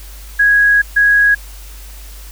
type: tone bursts at uneven times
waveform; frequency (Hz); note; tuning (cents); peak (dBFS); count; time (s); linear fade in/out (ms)
sine; 1657; G#6; -4; -7; 2; 0.39-0.82 / 0.96-1.35; 10
effects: added 50 Hz sine -31 dBFS peak until 2.31 s + white hiss -39 dBFS RMS until 2.31 s